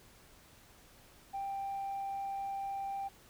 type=tone; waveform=sine; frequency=788 Hz; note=G5; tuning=9 cents sharp; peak=-34 dBFS; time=1.33-3.09 s; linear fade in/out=20 ms; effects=tanh soft clip ceiling -33 dBFS + pink hiss -60 dBFS RMS until 3.29 s